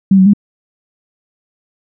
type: tone with pitch steps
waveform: sine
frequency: 193.2 / 188.3 / 203.7 Hz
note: G3 / F#3 / G#3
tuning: -25 / +31 / -33 cents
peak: -4 dBFS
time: 0.11-0.335 s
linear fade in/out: 5 ms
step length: 75 ms
effects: none